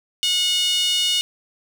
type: tone with high-pass filter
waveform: 5% pulse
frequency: 728 Hz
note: F#5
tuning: 28 cents flat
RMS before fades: -20 dBFS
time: 0.23-1.21 s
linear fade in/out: 0 ms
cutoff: 3100 Hz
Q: 8.6
effects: none